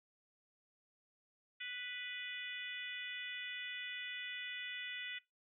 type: harmonic tone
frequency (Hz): 493.9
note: B4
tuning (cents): 0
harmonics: 3 / 4 / 5 / 6 / 7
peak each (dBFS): -51 / -46 / -48 / -49 / -50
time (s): 1.6-5.19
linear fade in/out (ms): 10
effects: noise-tail reverb RT60 0.2 s tail -21 dB re dry